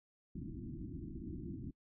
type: low-pass noise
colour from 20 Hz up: white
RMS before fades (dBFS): -45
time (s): 0.35-1.71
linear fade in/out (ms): 5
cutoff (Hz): 340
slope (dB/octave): 96
effects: noise-tail reverb RT60 0.1 s tail -25 dB re dry